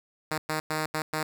5% pulse tone bursts at uneven times, 155.56 Hz, D#3, in tune, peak -16 dBFS, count 5, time 0.31-0.38 / 0.49-0.6 / 0.7-0.86 / 0.94-1.02 / 1.13-1.23 s, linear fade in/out 2 ms, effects none

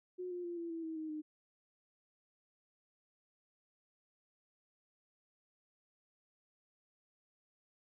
sine tone with pitch steps, 363.2 / 354.5 / 346 / 337.7 / 329.6 / 321.7 / 314 / 306.5 Hz, F#4 / F4 / F4 / E4 / E4 / E4 / D#4 / D#4, -32 / +26 / -16 / +42 / 0 / -42 / +16 / -26 cents, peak -39 dBFS, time 0.18-1.22 s, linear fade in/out 20 ms, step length 130 ms, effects none

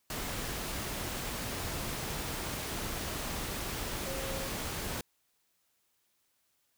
sine tone in noise, 537 Hz, C5, 45 cents sharp, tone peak -40 dBFS, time 4.06-4.48 s, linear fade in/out 2 ms, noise pink, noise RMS -37 dBFS, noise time 0.1-5.01 s, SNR -6 dB, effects white hiss -75 dBFS RMS until 6.77 s

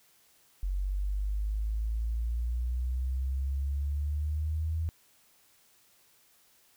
sine exponential sweep, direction up, 46.25 to 81.7 Hz, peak -28 dBFS, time 0.63-4.89 s, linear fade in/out 0 ms, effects white hiss -64 dBFS RMS until 6.76 s

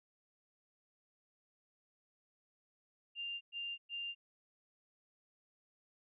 sine tone bursts, 2794 Hz, F7, in tune, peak -39 dBFS, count 3, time 3.15-4.15 s, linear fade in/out 50 ms, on 260 ms, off 110 ms, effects none

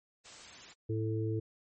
white noise, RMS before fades -50 dBFS, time 0.24-0.74 s, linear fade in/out 20 ms
harmonic tone, 110 Hz, A2, in tune, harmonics 1 / 3 / 4, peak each -32 / -37 / -38 dBFS, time 0.89-1.4 s, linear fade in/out 10 ms
effects MP3 32 kbps

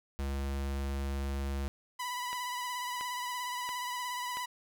square tone, 68.9 Hz, C#2, 10 cents flat, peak -33 dBFS, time 0.19-1.68 s, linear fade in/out 0 ms
sawtooth tone with vibrato, 989 Hz, B5, 2 cents sharp, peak -31 dBFS, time 1.99-4.46 s, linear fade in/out 10 ms, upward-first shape sine, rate 17 Hz, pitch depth 32 cents each way
click train, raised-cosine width 0.3 ms, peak -26 dBFS, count 4, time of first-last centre 2.33-4.371 s, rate 1.47 Hz
effects none

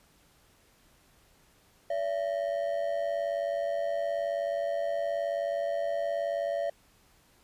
triangle ring-modulated tone, 622 Hz, D#5, 1 cent flat, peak -23 dBFS, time 1.9-6.7 s, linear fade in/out 5 ms, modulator 49.5 Hz, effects pink hiss -63 dBFS RMS until 7.43 s + resampled to 32000 Hz

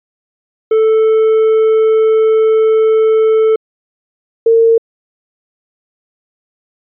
triangle / sine tone pair in turn, 440 / 455.5 Hz, A4 / A#4, 0 / -40 cents, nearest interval minor second, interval 60 cents, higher second, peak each -5 dBFS, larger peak neither, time 0.71-3.56 / 4.46-4.78 s, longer first, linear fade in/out 5 ms, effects resampled to 8000 Hz

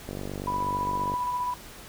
click train, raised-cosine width 2 ms, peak -21 dBFS, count 52, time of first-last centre 0.09-1.139 s, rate 48.6 Hz
sine tone with tremolo, 987.8 Hz, B5, in tune, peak -25 dBFS, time 0.47-1.54 s, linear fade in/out 5 ms, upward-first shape square, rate 15 Hz, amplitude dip 25%
effects pink hiss -45 dBFS RMS until 1.88 s

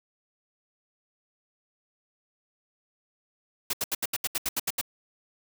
white noise bursts, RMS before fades -28 dBFS, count 11, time 3.7-4.813 s, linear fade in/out 5 ms, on 33 ms, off 75 ms, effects none

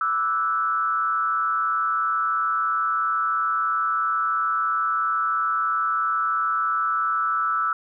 sine tone with frequency modulation, 1318.5 Hz, E6, in tune, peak -20 dBFS, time 0.01-7.73 s, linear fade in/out 2 ms, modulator 155 Hz, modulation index 0.71, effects none

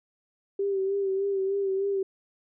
sine tone with vibrato, 391.2 Hz, G4, 4 cents flat, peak -24 dBFS, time 0.59-2.03 s, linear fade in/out 5 ms, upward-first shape sine, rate 3.3 Hz, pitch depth 40 cents each way, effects none

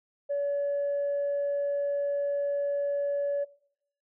sine tone, 569 Hz, C#5, 45 cents sharp, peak -25 dBFS, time 0.29-3.45 s, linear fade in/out 20 ms, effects noise-tail reverb RT60 0.7 s tail -21 dB re dry + tanh soft clip ceiling -23 dBFS

